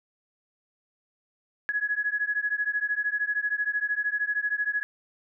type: beating tone pair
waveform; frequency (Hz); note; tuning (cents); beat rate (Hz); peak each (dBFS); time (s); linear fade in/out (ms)
sine; 1674 / 1687; G#6 / G#6; +13 / +27; 13; -28; 1.69-4.83; 0
effects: none